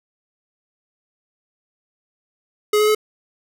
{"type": "tone with pitch steps", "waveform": "square", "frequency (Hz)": [420.6, 424.5, 428.4], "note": ["G#4", "G#4", "A4"], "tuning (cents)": [22, 38, -46], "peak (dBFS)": -14, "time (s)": [2.73, 2.949], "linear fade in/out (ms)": 5, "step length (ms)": 73, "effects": []}